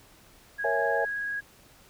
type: tone with vibrato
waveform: sine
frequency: 1651 Hz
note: G#6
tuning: 11 cents flat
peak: -29 dBFS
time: 0.58-1.41 s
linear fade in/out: 20 ms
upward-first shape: sine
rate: 19 Hz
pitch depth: 11 cents each way
type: chord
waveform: sine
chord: A# half-diminished seventh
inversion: none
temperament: equal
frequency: 466.2 / 554.4 / 659.3 / 830.6 Hz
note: A#4 / C#5 / E5 / G#5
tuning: 0 / 0 / 0 / 0 cents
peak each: -30 dBFS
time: 0.64-1.05 s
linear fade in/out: 5 ms
effects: pink hiss -56 dBFS RMS until 1.89 s